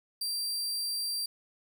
sawtooth tone, 4712 Hz, D8, 5 cents sharp, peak -28 dBFS, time 0.21-1.26 s, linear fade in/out 5 ms, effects none

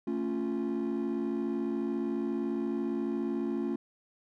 triangle chord, A augmented, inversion none, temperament equal with one note detuned, 222.9 / 277.2 / 349.2 Hz, A3 / C#4 / E#4, +23 / 0 / 0 cents, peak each -31 dBFS, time 0.07-3.76 s, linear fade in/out 5 ms, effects tanh soft clip ceiling -23 dBFS

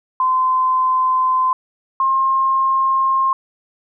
sine tone pair in turn, 1031 / 1065.5 Hz, C6 / C6, -26 / +31 cents, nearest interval minor second, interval 57 cents, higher second, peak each -13 dBFS, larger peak neither, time 0.2-1.53 / 2-3.33 s, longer neither, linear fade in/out 2 ms, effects none

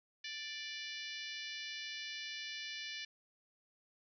harmonic tone, 587.3 Hz, D5, in tune, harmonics 3 / 4 / 5 / 6 / 7 / 8 / 9 / 10, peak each -49 / -48 / -49 / -50 / -51 / -53 / -53 / -57 dBFS, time 0.24-3.05 s, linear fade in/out 5 ms, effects none

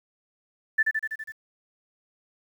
sine tone with echo, 1760 Hz, A6, in tune, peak -17 dBFS, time 0.78-0.83 s, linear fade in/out 10 ms, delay 82 ms, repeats 6, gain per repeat -3 dB, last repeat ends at 1.322 s, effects 9-bit

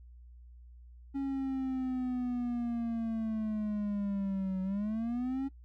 triangle linear two-way sweep, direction down then up, 276.1 to 186.7 to 276.1 Hz, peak -29 dBFS, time 1.14-5.49 s, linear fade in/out 20 ms, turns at 4.62 s, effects noise-tail reverb RT60 0.1 s tail -19 dB re dry + added 60 Hz sine -50 dBFS peak until 5.64 s

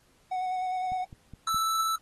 triangle tone with vibrato, 740 Hz, F#5, in tune, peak -26 dBFS, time 0.31-1.05 s, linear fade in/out 10 ms, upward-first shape square, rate 9.8 Hz, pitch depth 15 cents each way
click train, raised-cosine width 5 ms, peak -31 dBFS, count 4, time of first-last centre 0.92-1.545 s, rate 4.8 Hz
square tone, 1318.5 Hz, E6, in tune, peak -26 dBFS, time 1.47-1.96 s, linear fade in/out 5 ms
effects pink hiss -65 dBFS RMS until 2.01 s + AAC 32 kbps

